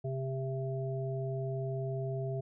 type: harmonic tone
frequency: 132.7 Hz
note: C3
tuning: 25 cents sharp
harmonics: 1 / 3 / 5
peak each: -34 / -39 / -41 dBFS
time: 0.04-2.41 s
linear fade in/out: 10 ms
effects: none